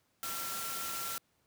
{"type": "tone in noise", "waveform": "sine", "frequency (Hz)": 1359, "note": "F6", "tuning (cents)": -48, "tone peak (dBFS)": -42, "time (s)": [0.23, 1.18], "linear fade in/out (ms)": 0, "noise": "white", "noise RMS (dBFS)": -39, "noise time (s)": [0.23, 1.18], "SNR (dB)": -6, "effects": ["pink hiss -74 dBFS RMS until 1.46 s", "high-pass 80 Hz 12 dB/octave"]}